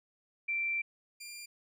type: tone pair in turn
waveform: sine / 15% pulse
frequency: 2349 / 2390 Hz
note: D7 / D7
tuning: 0 / +30 cents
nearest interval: unison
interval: 30 cents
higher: second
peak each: -30 / -37 dBFS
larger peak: first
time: 0.48-0.82 / 1.2-1.46 s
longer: first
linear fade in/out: 10 ms
effects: none